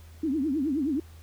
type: tone with vibrato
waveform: sine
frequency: 289.6 Hz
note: D4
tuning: 24 cents flat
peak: -24 dBFS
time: 0.23-1 s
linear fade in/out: 5 ms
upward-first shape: triangle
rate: 9.5 Hz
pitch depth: 260 cents each way
effects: added 81 Hz sine -46 dBFS peak until 1.22 s + pink hiss -57 dBFS RMS until 1.22 s